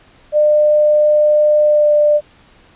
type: tone with pitch glide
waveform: sine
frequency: 601 to 595.1 Hz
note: D5 to D5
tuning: +40 to +23 cents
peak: -8 dBFS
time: 0.32-2.21 s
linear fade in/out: 50 ms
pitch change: -17 cents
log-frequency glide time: 1.62-1.92 s
effects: pink hiss -48 dBFS RMS until 2.75 s + resampled to 8000 Hz